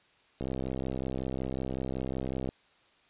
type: click train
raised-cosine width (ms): 2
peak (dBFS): -21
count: 137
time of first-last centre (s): 0.41-2.49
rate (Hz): 65.4
effects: white hiss -64 dBFS RMS until 3.09 s + resampled to 8000 Hz